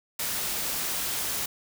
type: noise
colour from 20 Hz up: white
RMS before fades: -30 dBFS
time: 0.19-1.46 s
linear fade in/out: 5 ms
effects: none